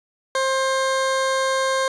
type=tone; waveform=20% pulse; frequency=530 Hz; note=C5; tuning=22 cents sharp; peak=-14 dBFS; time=0.35-1.88 s; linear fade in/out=2 ms; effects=resampled to 22050 Hz + 8-bit